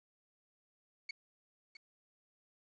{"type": "tone with echo", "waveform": "30% pulse", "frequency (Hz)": 2217, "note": "C#7", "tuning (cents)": 0, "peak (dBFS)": -36, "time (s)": [1.09, 1.11], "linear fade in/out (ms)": 5, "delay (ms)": 660, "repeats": 1, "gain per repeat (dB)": -12, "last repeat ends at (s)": 1.77, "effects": ["resampled to 16000 Hz", "11-bit"]}